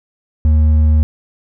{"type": "tone with hard clipping", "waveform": "sine", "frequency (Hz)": 77, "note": "D#2", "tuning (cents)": -17, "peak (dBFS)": -9, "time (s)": [0.45, 1.03], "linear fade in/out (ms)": 0, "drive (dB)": 4, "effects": []}